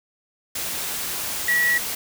sine tone in noise, 1930 Hz, B6, 40 cents flat, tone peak -17 dBFS, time 1.48-1.78 s, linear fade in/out 5 ms, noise white, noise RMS -28 dBFS, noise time 0.55-1.95 s, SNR +8 dB, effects none

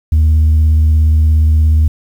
sine tone with vibrato, 77.9 Hz, D#2, 3 cents sharp, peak -4 dBFS, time 0.12-1.88 s, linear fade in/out 5 ms, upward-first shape sine, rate 17 Hz, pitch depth 20 cents each way, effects tanh soft clip ceiling -5 dBFS + 7-bit

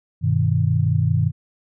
sine chord, G augmented, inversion none, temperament equal, 98 / 123.47 / 155.56 Hz, G2 / B2 / D#3, 0 / 0 / 0 cents, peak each -20 dBFS, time 0.21-1.32 s, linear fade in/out 50 ms, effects none

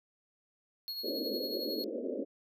square tone with tremolo, 4318 Hz, C#8, 46 cents flat, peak -36 dBFS, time 0.88-1.84 s, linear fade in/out 0 ms, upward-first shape sine, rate 11 Hz, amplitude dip 45%
white band-pass noise, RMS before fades -37 dBFS, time 1.03-2.25 s, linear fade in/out 20 ms, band 220 to 580 Hz, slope 96 dB/octave
effects none

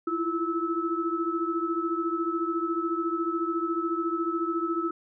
sine tone cluster, 329 / 343 / 1303 Hz, E4 / F4 / E6, -3 / -31 / -20 cents, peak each -30 dBFS, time 0.07-4.91 s, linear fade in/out 5 ms, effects none

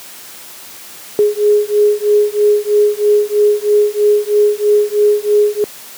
sine beating tone pair, 415.3 / 418.4 Hz, G#4 / G#4, 0 / +13 cents, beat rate 3.1 Hz, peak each -12 dBFS, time 1.19-5.64 s, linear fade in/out 0 ms, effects white hiss -34 dBFS RMS until 5.97 s + high-pass 150 Hz 12 dB/octave

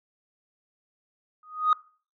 sine tone with exponential growth, 1244.5 Hz, D#6, in tune, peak -13 dBFS, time 1.43-1.73 s, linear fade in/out 2 ms, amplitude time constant 64 ms, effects noise-tail reverb RT60 0.4 s tail -23 dB re dry + tanh soft clip ceiling -14 dBFS

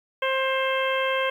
harmonic tone, 529 Hz, C5, 19 cents sharp, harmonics 1 / 2 / 3 / 4 / 5 / 6, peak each -25 / -28 / -30 / -31 / -32 / -33 dBFS, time 0.22-1.3 s, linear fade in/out 5 ms, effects 9-bit

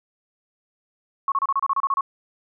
sine tone bursts, 1100 Hz, C#6, 14 cents flat, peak -18 dBFS, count 11, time 1.28-2.009 s, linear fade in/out 2 ms, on 39 ms, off 30 ms, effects none

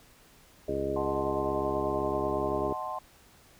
harmonic tone, 68 Hz, C#2, 33 cents flat, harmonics 1 / 2 / 3 / 4 / 5 / 6 / 7 / 9, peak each -40 / -41 / -43 / -38 / -36 / -32 / -42 / -34 dBFS, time 0.68-2.73 s, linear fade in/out 5 ms
sine chord, D# diminished seventh, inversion none, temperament equal with one note detuned, 622.3 / 740 / 873.4 / 1046.5 Hz, D#5 / F#5 / A5 / C6, 0 / 0 / -13 / 0 cents, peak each -40 / -38 / -39 / -36 dBFS, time 0.96-2.99 s, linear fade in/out 5 ms
effects pink hiss -58 dBFS RMS until 3.59 s

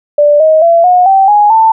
sine tone with pitch steps, 587.3 / 629.5 / 674.6 / 723.1 / 774.9 / 830.6 / 890.2 Hz, D5 / D#5 / E5 / F#5 / G5 / G#5 / A5, 0 / +20 / +40 / -40 / -20 / 0 / +20 cents, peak -3 dBFS, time 0.18-1.72 s, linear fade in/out 5 ms, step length 220 ms, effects none

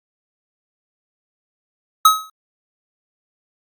square tone with exponential decay, 1277 Hz, D#6, 45 cents sharp, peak -5 dBFS, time 2.05-2.3 s, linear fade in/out 5 ms, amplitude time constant 53 ms, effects Opus 48 kbps

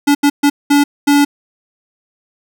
square tone bursts at uneven times, 287 Hz, D4, 40 cents flat, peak -8 dBFS, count 5, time 0.07-0.15 / 0.23-0.3 / 0.43-0.5 / 0.7-0.84 / 1.07-1.25 s, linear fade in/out 10 ms, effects none

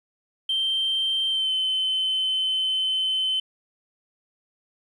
sine tone with pitch glide, 3136 to 3061 Hz, G7 to G7, 0 to -42 cents, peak -20 dBFS, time 0.49-3.4 s, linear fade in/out 5 ms, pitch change -42 cents, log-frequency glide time 1.29-1.52 s, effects tanh soft clip ceiling -18 dBFS + 10-bit

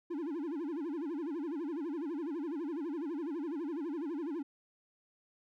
triangle tone with vibrato, 311.1 Hz, D#4, in tune, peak -33 dBFS, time 0.1-4.43 s, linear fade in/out 10 ms, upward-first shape sine, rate 12 Hz, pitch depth 220 cents each way, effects none

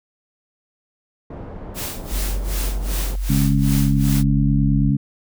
pink low-pass noise, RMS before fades -33 dBFS, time 1.3-3.16 s, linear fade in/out 5 ms, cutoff 740 Hz, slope 12 dB/octave
white noise with tremolo, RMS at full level -28 dBFS, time 1.74-4.24 s, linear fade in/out 50 ms, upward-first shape sine, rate 2.6 Hz, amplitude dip 90%
sine tone, 46.25 Hz, F#1, in tune, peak -20 dBFS, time 2.11-4.91 s, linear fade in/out 10 ms
harmonic tone, 69.3 Hz, C#2, in tune, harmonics 2 / 3 / 4, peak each -17 / -20 / -22 dBFS, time 3.29-4.97 s, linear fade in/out 10 ms
effects none

